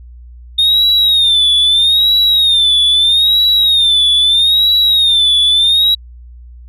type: tone with vibrato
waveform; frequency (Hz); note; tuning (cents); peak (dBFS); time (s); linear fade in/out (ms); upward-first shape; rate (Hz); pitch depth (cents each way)
sine; 3666; A#7; -30; -5; 0.58-5.95; 10; sine; 0.78; 110
effects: tanh soft clip ceiling -6 dBFS + added 60 Hz sine -32 dBFS peak until 6.68 s